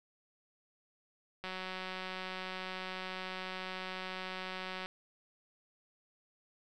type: click train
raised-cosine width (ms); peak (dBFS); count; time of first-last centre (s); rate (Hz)
0.3; -25; 637; 1.44-4.859; 186
effects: none